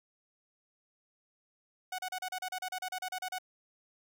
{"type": "tone bursts", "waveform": "sawtooth", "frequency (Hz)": 740, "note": "F#5", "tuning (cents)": 0, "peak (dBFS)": -31, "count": 15, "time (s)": [1.92, 3.385], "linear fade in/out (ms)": 5, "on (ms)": 65, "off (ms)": 35, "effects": []}